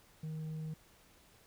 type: tone with tanh clipping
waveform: sine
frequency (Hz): 156.9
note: D#3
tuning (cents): +15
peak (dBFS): -39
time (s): 0.23-0.74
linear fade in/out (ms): 5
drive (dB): 3
effects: pink hiss -64 dBFS RMS until 1.46 s